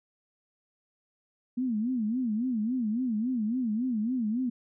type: tone with vibrato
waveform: sine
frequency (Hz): 233.7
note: A#3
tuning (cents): +5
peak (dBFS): -26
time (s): 1.57-4.5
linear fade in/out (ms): 10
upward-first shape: sine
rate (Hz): 3.6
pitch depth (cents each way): 190
effects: none